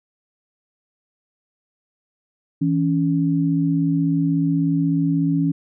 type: tone pair together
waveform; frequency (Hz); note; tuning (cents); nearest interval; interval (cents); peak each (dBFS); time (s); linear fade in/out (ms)
sine; 163.27 / 279.7; E3 / C#4; -16 / +16; major sixth; 932; -19 / -19; 2.61-5.52; 10
effects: none